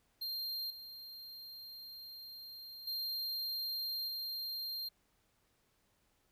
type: tone with level steps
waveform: square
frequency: 4190 Hz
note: C8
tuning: 2 cents sharp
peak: -38 / -48 / -37 / -39 dBFS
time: 0.21-4.89 s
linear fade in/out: 10 ms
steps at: 0.7 / 2.87 / 4.08 s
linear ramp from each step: 5 ms
effects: pink hiss -75 dBFS RMS until 6.31 s